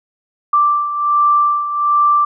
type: beating tone pair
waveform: sine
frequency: 1174.7 / 1176 Hz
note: D6 / D6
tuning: 0 / +2 cents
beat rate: 1.3 Hz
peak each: -12 / -18 dBFS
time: 0.53-2.25 s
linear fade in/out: 5 ms
effects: none